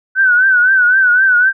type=tone with vibrato; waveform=sine; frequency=1505 Hz; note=F#6; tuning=29 cents sharp; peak=-7 dBFS; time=0.15-1.53 s; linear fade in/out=50 ms; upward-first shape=triangle; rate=3.9 Hz; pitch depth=97 cents each way; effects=none